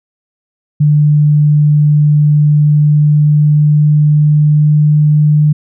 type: tone with pitch glide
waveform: sine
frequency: 148.9 to 150.37 Hz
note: D3 to D3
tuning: +24 to +41 cents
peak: -5 dBFS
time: 0.8-5.53 s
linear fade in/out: 10 ms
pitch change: +17 cents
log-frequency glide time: 2.5-4.9 s
effects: none